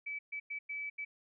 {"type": "tone bursts at uneven times", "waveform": "sine", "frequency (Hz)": 2299, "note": "D7", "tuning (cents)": -37, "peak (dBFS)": -37, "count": 5, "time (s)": [[0.06, 0.19], [0.32, 0.4], [0.5, 0.59], [0.69, 0.9], [0.98, 1.05]], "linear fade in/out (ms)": 10, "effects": []}